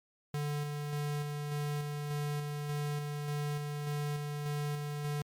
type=tone with tremolo; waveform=square; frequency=146.83 Hz; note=D3; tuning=in tune; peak=-33 dBFS; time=0.34-5.22 s; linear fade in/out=2 ms; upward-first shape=square; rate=1.7 Hz; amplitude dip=30%; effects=MP3 96 kbps